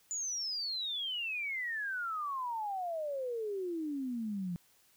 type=exponential sweep; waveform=sine; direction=down; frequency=7040 to 169.8 Hz; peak=-34 dBFS; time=0.11-4.56 s; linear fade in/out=0 ms; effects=white hiss -67 dBFS RMS until 4.96 s